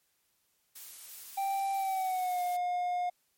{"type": "noise", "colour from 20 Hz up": "blue", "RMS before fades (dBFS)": -46, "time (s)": [0.75, 2.57], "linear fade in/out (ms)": 10}
{"type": "tone with pitch glide", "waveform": "triangle", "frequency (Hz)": [784, 714.8], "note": ["G5", "F5"], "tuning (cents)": [0, 40], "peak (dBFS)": -27, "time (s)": [1.37, 3.1], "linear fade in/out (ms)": 10, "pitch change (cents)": -160, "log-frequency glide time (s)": [1.75, 2.42]}
{"effects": ["white hiss -74 dBFS RMS until 3.37 s", "MP3 64 kbps"]}